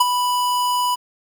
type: tone with ADSR envelope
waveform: square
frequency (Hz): 987.8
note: B5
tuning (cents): 0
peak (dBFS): -10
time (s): 0-0.96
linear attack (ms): 8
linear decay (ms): 25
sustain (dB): -8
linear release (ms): 21
effects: 8-bit